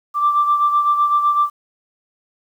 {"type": "beating tone pair", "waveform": "sine", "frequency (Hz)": [1174.7, 1182.6], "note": ["D6", "D6"], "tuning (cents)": [0, 12], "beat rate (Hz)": 7.9, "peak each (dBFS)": [-13, -21], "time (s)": [0.14, 1.5], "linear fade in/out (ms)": 50, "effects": ["tanh soft clip ceiling -6 dBFS", "8-bit"]}